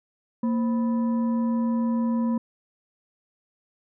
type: tone with frequency modulation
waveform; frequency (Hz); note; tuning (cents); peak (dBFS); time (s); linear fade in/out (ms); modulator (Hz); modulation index
sine; 231.6; A#3; -11; -21; 0.43-2.38; 5; 756; 0.36
effects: none